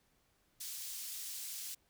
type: high-pass noise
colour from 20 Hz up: pink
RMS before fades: -44 dBFS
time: 0.6-1.75 s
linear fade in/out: 10 ms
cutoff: 5200 Hz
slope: 12 dB/octave
effects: pink hiss -74 dBFS RMS until 1.89 s